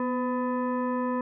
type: tone with frequency modulation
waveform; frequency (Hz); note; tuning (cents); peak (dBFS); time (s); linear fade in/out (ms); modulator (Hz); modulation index
sine; 247.3; B3; +3; -25; 0-1.21; 2; 754; 1.1
effects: none